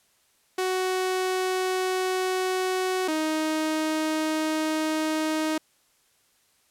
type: tone pair in turn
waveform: sawtooth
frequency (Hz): 371.9 / 312.7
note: F#4 / D#4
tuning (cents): +9 / +9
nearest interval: minor third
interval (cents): 300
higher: first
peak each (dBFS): -20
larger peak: neither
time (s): 0.58-3.08 / 3.08-5.58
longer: neither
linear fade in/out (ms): 5
effects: white hiss -65 dBFS RMS until 6.7 s + low-pass 12000 Hz 12 dB/octave